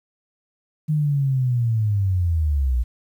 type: linear sweep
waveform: sine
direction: down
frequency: 155.4 to 57.6 Hz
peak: -17 dBFS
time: 0.88-2.84 s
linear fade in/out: 20 ms
effects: 9-bit